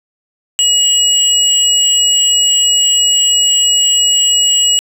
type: tone pair together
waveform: sine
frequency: 2903 / 7750 Hz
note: F#7 / B8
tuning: -34 / -34 cents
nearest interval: octave + perfect fourth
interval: 1700 cents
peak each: -10 dBFS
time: 0.59-4.79 s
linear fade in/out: 0 ms
effects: tanh soft clip ceiling -2 dBFS + 7-bit